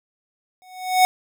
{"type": "tone with exponential growth", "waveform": "square", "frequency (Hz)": 740, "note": "F#5", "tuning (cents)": 0, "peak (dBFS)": -10, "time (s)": [0.62, 1.05], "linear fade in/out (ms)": 0, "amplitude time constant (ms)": 93, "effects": []}